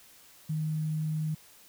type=tone with sample-and-hold; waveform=sine; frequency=155.56 Hz; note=D#3; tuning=in tune; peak=-28 dBFS; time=0.49-1.35 s; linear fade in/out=10 ms; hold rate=11025 Hz; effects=white hiss -56 dBFS RMS until 1.68 s